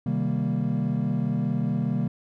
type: chord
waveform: triangle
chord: C minor seventh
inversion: none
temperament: equal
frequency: 130.81 / 155.56 / 196 / 233.1 Hz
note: C3 / Eb3 / G3 / Bb3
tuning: 0 / 0 / 0 / 0 cents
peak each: -26 dBFS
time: 0.06-2.08 s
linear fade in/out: 5 ms
effects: tanh soft clip ceiling -14 dBFS